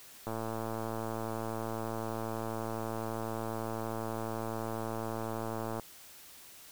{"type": "click train", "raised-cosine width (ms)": 1, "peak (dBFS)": -23, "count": 620, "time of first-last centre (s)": [0.27, 5.797], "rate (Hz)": 112, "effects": ["white hiss -53 dBFS RMS until 6.71 s"]}